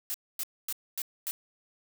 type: noise bursts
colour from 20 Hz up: blue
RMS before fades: -33 dBFS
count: 5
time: 0.1-1.31 s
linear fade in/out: 0 ms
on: 42 ms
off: 250 ms
effects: none